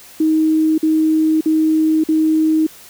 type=tone bursts; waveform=sine; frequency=314.7 Hz; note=D#4; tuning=20 cents sharp; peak=-11 dBFS; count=4; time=0.2-2.667 s; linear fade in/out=5 ms; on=580 ms; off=49 ms; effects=white hiss -41 dBFS RMS until 2.89 s